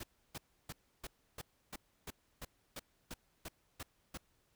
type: noise bursts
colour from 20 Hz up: pink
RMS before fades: -45 dBFS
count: 13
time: 0-4.175 s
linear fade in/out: 5 ms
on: 35 ms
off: 310 ms
effects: pink hiss -75 dBFS RMS until 4.55 s